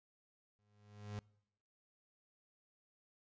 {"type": "tone with exponential growth", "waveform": "35% pulse", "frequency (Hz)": 103.83, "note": "G#2", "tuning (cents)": 0, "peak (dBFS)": -39, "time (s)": [0.59, 1.19], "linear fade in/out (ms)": 0, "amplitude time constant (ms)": 130, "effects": ["noise-tail reverb RT60 0.8 s tail -25 dB re dry", "resampled to 16000 Hz"]}